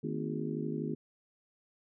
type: harmonic tone with a mistuned harmonic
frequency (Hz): 51.91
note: G#1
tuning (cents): 0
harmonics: 3 / 4 / 5 / 6 / 7 / 8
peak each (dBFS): -38 / -39 / -40 / -41 / -41 / -42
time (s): 0.03-0.95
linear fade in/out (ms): 10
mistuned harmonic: 4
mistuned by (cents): +150
effects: none